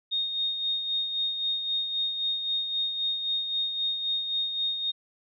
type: tone with tremolo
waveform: sine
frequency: 3700 Hz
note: A#7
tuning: 14 cents flat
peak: -24 dBFS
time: 0.11-4.92 s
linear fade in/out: 20 ms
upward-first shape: sine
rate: 3.8 Hz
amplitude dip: 50%
effects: none